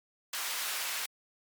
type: high-pass noise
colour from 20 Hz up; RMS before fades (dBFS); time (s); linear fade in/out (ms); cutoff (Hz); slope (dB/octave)
pink; -35; 0.33-1.06; 5; 1300; 12
effects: MP3 96 kbps